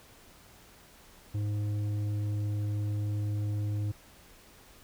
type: tone with tanh clipping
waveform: sine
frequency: 103.83 Hz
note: G#2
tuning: in tune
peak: -30 dBFS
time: 1.34-3.92 s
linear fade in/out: 10 ms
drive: 8 dB
effects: pink hiss -56 dBFS RMS until 4.83 s